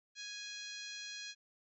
harmonic tone, 830.6 Hz, G#5, in tune, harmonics 2 / 3 / 4 / 5 / 6 / 7 / 8 / 9, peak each -51 / -51 / -51 / -48 / -57 / -53 / -56 / -65 dBFS, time 0.15-1.35 s, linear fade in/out 50 ms, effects none

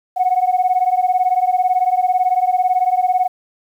sine beating tone pair, 727 / 745 Hz, F#5 / F#5, -31 / +12 cents, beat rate 18 Hz, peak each -15 / -15 dBFS, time 0.16-3.28 s, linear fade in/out 20 ms, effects tanh soft clip ceiling -7 dBFS + 8-bit

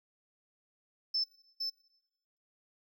triangle tone with echo, 5274 Hz, E8, in tune, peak -25 dBFS, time 1.14-1.24 s, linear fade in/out 10 ms, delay 460 ms, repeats 1, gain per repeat -6 dB, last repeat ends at 1.7 s, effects noise-tail reverb RT60 1.0 s tail -24 dB re dry + tanh soft clip ceiling -27 dBFS

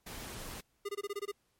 pink noise, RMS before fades -44 dBFS, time 0.06-0.61 s, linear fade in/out 10 ms
square tone bursts, 405.7 Hz, G#4, 41 cents flat, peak -35 dBFS, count 8, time 0.85-1.317 s, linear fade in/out 10 ms, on 40 ms, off 21 ms
effects pink hiss -75 dBFS RMS until 1.59 s + MP3 64 kbps

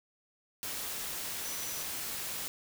sine tone in noise, 5920 Hz, F#8, in tune, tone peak -43 dBFS, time 1.45-1.83 s, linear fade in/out 0 ms, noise white, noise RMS -38 dBFS, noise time 0.63-2.48 s, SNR -8 dB, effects none

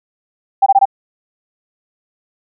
sine tone bursts, 786 Hz, G5, 4 cents sharp, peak -5 dBFS, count 4, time 0.62-0.855 s, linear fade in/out 10 ms, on 43 ms, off 21 ms, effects none

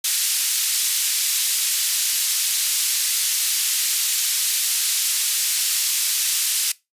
white band-pass noise, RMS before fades -21 dBFS, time 0.04-6.72 s, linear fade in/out 5 ms, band 3100 to 12000 Hz, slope 12 dB/octave, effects noise-tail reverb RT60 0.2 s tail -20 dB re dry + resampled to 32000 Hz

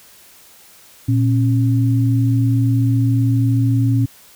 sine tone pair together, 116.54 / 272.7 Hz, A#2 / C#4, 0 / -28 cents, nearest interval octave + minor third, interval 1472 cents, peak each -13 / -19 dBFS, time 1.08-4.06 s, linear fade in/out 10 ms, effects white hiss -46 dBFS RMS until 4.35 s

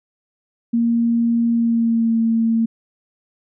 sine tone with pitch glide, 233.1 to 227.1 Hz, A#3 to A#3, 0 to -45 cents, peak -14 dBFS, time 0.73-2.66 s, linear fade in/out 10 ms, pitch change -45 cents, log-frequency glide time 1.51-2.18 s, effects none

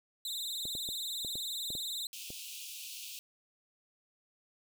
sawtooth tone with vibrato, 3824 Hz, A#7, 43 cents sharp, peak -33 dBFS, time 0.25-2.07 s, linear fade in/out 2 ms, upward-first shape triangle, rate 20 Hz, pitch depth 150 cents each way
clicks, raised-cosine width 2 ms, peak -33 dBFS, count 8, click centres 0.654 / 0.752 / 0.889 / 1.248 / 1.355 / 1.704 / 1.752 / 2.304 s
pink high-pass noise, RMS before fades -45 dBFS, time 2.13-3.19 s, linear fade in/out 0 ms, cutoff 2500 Hz, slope 96 dB/octave
effects none

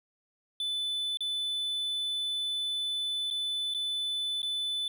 triangle tone with dropouts, 3500 Hz, A7, 10 cents flat, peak -28 dBFS, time 0.6-4.88 s, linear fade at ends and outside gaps 2 ms, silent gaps 1.172-1.206 / 3.303-3.309 / 3.739-3.746 / 4.419-4.429 s, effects none

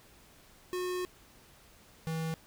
square tone pair in turn, 362.7 / 161.56 Hz, F#4 / E3, -34 / -35 cents, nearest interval octave + major second, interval 1401 cents, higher first, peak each -33 / -33 dBFS, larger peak neither, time 0.73-1.05 / 2.07-2.34 s, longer first, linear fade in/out 0 ms, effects pink hiss -59 dBFS RMS until 2.46 s

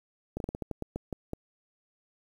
slowing click train, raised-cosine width 2 ms, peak -20 dBFS, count 11, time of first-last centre 0.37-1.334 s, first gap 32 ms, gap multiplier 1.23, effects 9-bit

